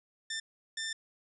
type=tone bursts at uneven times; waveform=15% pulse; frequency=1788 Hz; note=A6; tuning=27 cents sharp; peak=-28 dBFS; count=2; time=0.3-0.4 / 0.77-0.93 s; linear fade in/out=5 ms; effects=resampled to 22050 Hz